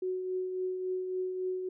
sine tone with tremolo, 370 Hz, F#4, in tune, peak -29 dBFS, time 0.02-1.69 s, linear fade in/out 5 ms, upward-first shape triangle, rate 3.6 Hz, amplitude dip 45%, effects none

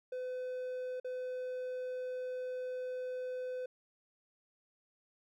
triangle tone with dropouts, 506 Hz, B4, 42 cents sharp, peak -35 dBFS, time 0.12-3.66 s, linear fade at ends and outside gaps 5 ms, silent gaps 1-1.045 s, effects none

